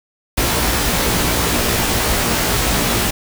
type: noise with comb filter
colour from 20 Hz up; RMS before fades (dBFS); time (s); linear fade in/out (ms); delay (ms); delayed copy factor
pink; -17; 0.37-3.11; 10; 17; +0.75
effects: none